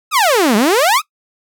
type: exponential two-way sweep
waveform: sawtooth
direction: down then up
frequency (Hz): 1342 to 198.4 to 1342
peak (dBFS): -6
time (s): 0.11-1.02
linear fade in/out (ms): 50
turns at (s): 0.56
effects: noise-tail reverb RT60 0.1 s tail -21 dB re dry